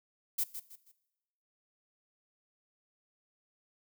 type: noise with echo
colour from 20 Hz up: violet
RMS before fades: -31 dBFS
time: 0.38-0.44 s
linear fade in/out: 10 ms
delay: 160 ms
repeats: 3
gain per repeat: -10 dB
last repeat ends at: 0.92 s
effects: noise-tail reverb RT60 1.0 s tail -19 dB re dry